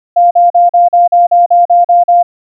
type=tone bursts; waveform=sine; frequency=698.5 Hz; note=F5; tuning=in tune; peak=-3 dBFS; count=11; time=0.16-2.23 s; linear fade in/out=10 ms; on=150 ms; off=42 ms; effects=none